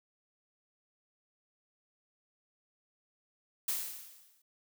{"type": "noise with exponential decay", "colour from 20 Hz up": "blue", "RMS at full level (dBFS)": -31, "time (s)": [3.68, 4.42], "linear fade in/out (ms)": 5, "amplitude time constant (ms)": 160, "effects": []}